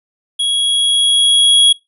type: tone with level ramp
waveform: square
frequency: 3322 Hz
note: G#7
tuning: in tune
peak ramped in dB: -14 to -6 dBFS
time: 0.39-1.73 s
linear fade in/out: 10 ms
effects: noise-tail reverb RT60 0.2 s tail -22 dB re dry + resampled to 32000 Hz